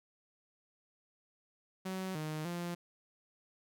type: tone with pitch steps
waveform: sawtooth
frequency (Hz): 188.1 / 154.7 / 173.6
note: F#3 / D#3 / F3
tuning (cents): +29 / -10 / -10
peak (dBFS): -33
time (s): 1.85-2.75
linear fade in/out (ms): 10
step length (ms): 300
effects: none